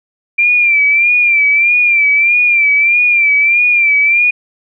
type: tone with vibrato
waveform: sine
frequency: 2365 Hz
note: D7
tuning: 12 cents sharp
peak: -7 dBFS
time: 0.38-4.31 s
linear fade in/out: 10 ms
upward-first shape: sine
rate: 1.6 Hz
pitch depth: 64 cents each way
effects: none